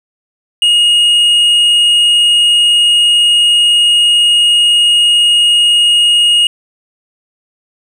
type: tone with hard clipping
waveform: sine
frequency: 2869 Hz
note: F7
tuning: 46 cents sharp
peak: -7 dBFS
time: 0.62-6.47 s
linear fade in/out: 2 ms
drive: 4 dB
effects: none